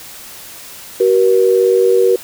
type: tone pair together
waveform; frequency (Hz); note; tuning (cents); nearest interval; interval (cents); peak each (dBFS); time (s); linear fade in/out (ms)
sine; 378.9 / 477.4; F#4 / A#4; +41 / +41; major third; 400; -11; 1-2.16; 5
effects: white hiss -34 dBFS RMS until 2.23 s